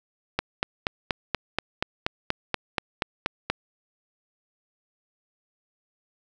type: click train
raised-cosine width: 0.3 ms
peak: -7 dBFS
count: 14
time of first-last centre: 0.39-3.5 s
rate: 4.18 Hz
effects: none